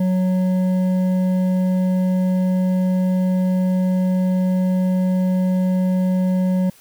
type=tone with hard clipping; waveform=sine; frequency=184.5 Hz; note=F#3; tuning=5 cents flat; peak=-17 dBFS; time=0-6.7 s; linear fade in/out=5 ms; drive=7 dB; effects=white hiss -50 dBFS RMS until 6.8 s